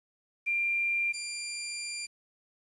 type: tone pair in turn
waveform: sine / 15% pulse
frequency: 2382 / 2382 Hz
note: D7 / D7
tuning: +24 / +24 cents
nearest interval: unison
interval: 0 cents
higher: neither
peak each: -26 / -28 dBFS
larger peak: first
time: 0.46-1.13 / 1.13-2.07 s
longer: second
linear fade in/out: 20 ms
effects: resampled to 24000 Hz + 10-bit